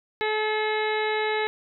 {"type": "harmonic tone", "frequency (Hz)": 430.1, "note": "A4", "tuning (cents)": -39, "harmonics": [1, 2, 3, 4, 5, 6, 7, 8, 9], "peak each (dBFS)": [-26, -29, -38, -32, -31, -40, -42, -45, -36], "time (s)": [0.21, 1.47], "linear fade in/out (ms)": 0, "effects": []}